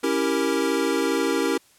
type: chord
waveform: square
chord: C# diminished seventh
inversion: none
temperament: equal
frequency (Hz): 277.2 / 329.6 / 392 / 466.2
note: C#4 / E4 / G4 / Bb4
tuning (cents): 0 / 0 / 0 / 0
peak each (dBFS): -27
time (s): 0.03-1.58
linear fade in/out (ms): 10
effects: white hiss -57 dBFS RMS until 1.78 s + low-pass 12000 Hz 12 dB/octave